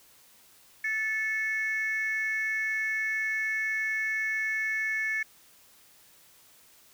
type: tone pair together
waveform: sine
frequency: 1747.9 / 2197 Hz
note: A6 / C#7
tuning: -12 / -16 cents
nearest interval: major third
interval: 396 cents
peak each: -28 / -29 dBFS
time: 0.84-5.23 s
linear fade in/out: 5 ms
effects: tanh soft clip ceiling -22 dBFS + white hiss -58 dBFS RMS until 6.93 s